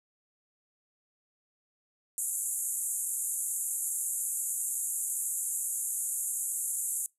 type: band-pass noise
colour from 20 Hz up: white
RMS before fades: -33 dBFS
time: 2.18-7.06 s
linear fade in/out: 0 ms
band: 6900 to 12000 Hz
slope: 96 dB/octave
effects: noise-tail reverb RT60 0.2 s tail -25 dB re dry